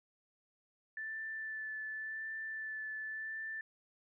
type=tone with vibrato; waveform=sine; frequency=1757 Hz; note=A6; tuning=3 cents flat; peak=-39 dBFS; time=0.97-3.61 s; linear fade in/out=2 ms; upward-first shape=sine; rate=0.9 Hz; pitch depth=14 cents each way; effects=none